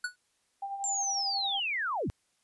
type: tone with exponential decay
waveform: square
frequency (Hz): 1472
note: F#6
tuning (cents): -9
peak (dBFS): -28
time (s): 0.04-0.16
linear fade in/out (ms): 5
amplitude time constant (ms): 24
type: tone with tremolo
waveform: sine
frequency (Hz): 792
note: G5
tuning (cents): +18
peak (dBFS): -32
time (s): 0.62-1.6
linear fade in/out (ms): 5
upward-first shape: sine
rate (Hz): 11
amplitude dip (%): 50
type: linear sweep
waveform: sine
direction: down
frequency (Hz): 7459 to 46.15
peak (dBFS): -29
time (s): 0.84-2.1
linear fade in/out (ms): 0
effects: white hiss -73 dBFS RMS until 2.43 s + resampled to 24000 Hz